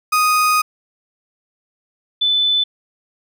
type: tone pair in turn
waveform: 35% pulse / sine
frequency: 1244.5 / 3506 Hz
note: D#6 / A7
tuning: 0 / -7 cents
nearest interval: octave + tritone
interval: 1793 cents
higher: second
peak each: -11 / -13 dBFS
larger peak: first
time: 0.12-0.62 / 2.21-2.64 s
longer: first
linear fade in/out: 10 ms
effects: none